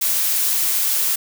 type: noise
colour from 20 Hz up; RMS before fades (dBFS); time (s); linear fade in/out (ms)
blue; -19; 0.01-1.16; 10
effects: none